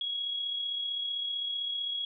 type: tone with amplitude modulation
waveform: sine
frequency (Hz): 3322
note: G#7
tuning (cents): 0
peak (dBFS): -29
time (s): 0.01-2.05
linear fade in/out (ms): 2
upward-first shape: sine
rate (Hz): 35.6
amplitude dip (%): 40
effects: none